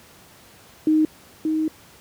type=tone pair in turn; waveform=sine; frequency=311.1 / 313.8 Hz; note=D#4 / D#4; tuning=0 / +15 cents; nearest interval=unison; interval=15 cents; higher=second; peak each=-14 / -19 dBFS; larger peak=first; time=0.87-1.05 / 1.45-1.68 s; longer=second; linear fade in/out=2 ms; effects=pink hiss -49 dBFS RMS until 2 s + high-pass 80 Hz 12 dB/octave